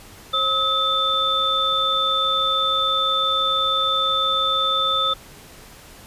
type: tone cluster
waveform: sine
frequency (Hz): 536 / 1282 / 3547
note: C5 / E6 / A7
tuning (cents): +42 / -49 / +13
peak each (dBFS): -29 / -21 / -20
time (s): 0.33-5.14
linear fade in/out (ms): 10
effects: pink hiss -44 dBFS RMS until 6.06 s + resampled to 32000 Hz